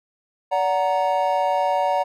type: chord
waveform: triangle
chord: D augmented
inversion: none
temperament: equal with one note detuned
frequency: 575.9 / 740 / 932.3 Hz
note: D5 / F#5 / A#5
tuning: -34 / 0 / 0 cents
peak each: -21 / -20 / -21 dBFS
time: 0.51-2.04 s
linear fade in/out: 20 ms
effects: none